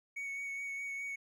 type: tone with vibrato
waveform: triangle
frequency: 2228 Hz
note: C#7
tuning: 8 cents sharp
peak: -36 dBFS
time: 0.16-1.16 s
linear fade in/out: 10 ms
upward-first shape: sine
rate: 4.8 Hz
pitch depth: 14 cents each way
effects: none

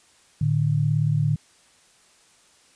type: tone pair together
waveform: sine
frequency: 112.2 / 149.88 Hz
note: A2 / D3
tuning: +34 / +36 cents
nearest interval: perfect fourth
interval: 502 cents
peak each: -23 / -20 dBFS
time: 0.41-1.36 s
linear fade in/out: 5 ms
effects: white hiss -57 dBFS RMS until 2.75 s + resampled to 22050 Hz

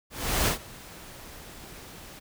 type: noise with ADSR envelope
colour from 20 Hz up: pink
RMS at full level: -23 dBFS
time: 0.1-2.2 s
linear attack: 370 ms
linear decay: 110 ms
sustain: -22 dB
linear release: 20 ms
effects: none

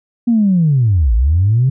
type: linear two-way sweep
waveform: sine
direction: down then up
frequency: 242.1 to 51.91 to 136.7 Hz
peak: -8 dBFS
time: 0.27-1.7 s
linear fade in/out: 10 ms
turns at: 1.14 s
effects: tanh soft clip ceiling -4 dBFS

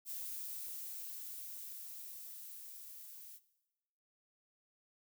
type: noise with level ramp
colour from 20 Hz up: violet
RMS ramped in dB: -43 to -53 dBFS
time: 0.05-3.4 s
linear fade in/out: 50 ms
effects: noise-tail reverb RT60 1.0 s tail -17 dB re dry

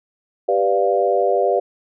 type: chord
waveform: sine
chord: G dominant seventh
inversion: none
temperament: equal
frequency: 392 / 493.9 / 587.3 / 698.5 Hz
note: G4 / B4 / D5 / F5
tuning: 0 / 0 / 0 / 0 cents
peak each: -20 dBFS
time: 0.48-1.6 s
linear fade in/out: 10 ms
effects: none

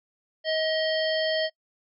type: harmonic tone with a mistuned harmonic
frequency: 633 Hz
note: D#5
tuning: 30 cents sharp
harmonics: 1 / 3 / 5 / 7 / 8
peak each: -25 / -32 / -31 / -33 / -38 dBFS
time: 0.44-1.5 s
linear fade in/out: 50 ms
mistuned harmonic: 8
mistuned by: +31 cents
effects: noise-tail reverb RT60 0.1 s tail -23 dB re dry

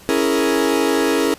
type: chord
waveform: 40% pulse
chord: A# half-diminished seventh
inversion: first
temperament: equal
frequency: 277.2 / 329.6 / 415.3 / 466.2 Hz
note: C#4 / E4 / G#4 / A#4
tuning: 0 / 0 / 0 / 0 cents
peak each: -20 dBFS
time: 0.09-1.34 s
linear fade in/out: 0 ms
effects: pink hiss -43 dBFS RMS until 1.38 s + resampled to 32000 Hz

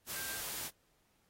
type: tone in noise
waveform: sine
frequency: 1582 Hz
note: G6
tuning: 15 cents sharp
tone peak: -45 dBFS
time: 0.12-0.41 s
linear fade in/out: 50 ms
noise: white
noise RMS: -41 dBFS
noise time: 0.06-0.71 s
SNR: -7 dB
effects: pink hiss -74 dBFS RMS until 1.29 s + AAC 48 kbps

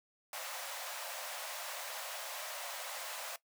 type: high-pass noise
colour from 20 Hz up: pink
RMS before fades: -43 dBFS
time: 0.33-3.36 s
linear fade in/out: 2 ms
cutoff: 530 Hz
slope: 96 dB/octave
effects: noise-tail reverb RT60 0.1 s tail -17 dB re dry

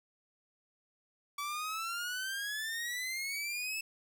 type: exponential sweep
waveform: sawtooth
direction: up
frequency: 1142 to 2637 Hz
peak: -32 dBFS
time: 1.38-3.81 s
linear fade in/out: 5 ms
effects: 11-bit

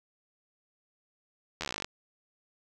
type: slowing click train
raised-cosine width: 0.2 ms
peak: -16 dBFS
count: 15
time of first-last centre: 1.61-1.845 s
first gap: 12 ms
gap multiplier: 1.05
effects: none

